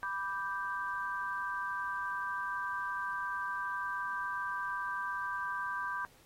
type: chord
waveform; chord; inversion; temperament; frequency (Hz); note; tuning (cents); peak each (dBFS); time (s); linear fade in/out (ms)
sine; G major; first; equal; 987.8 / 1174.7 / 1568; B5 / D6 / G6; 0 / 0 / 0; -39 / -39 / -37; 0.03-6.05; 0
effects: pink hiss -63 dBFS RMS until 6.25 s + AAC 48 kbps